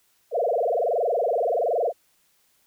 sine tone with frequency modulation, 578 Hz, D5, 28 cents flat, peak -20 dBFS, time 0.31-1.93 s, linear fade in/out 50 ms, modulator 21.3 Hz, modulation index 6, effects white hiss -65 dBFS RMS until 2.66 s

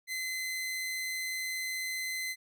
sawtooth tone, 2047 Hz, C7, 38 cents flat, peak -30 dBFS, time 0.07-2.36 s, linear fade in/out 50 ms, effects none

